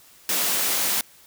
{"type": "high-pass noise", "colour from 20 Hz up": "white", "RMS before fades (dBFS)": -23, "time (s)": [0.29, 1.01], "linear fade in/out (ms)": 2, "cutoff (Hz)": 160, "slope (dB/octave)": 24, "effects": ["white hiss -52 dBFS RMS until 1.26 s"]}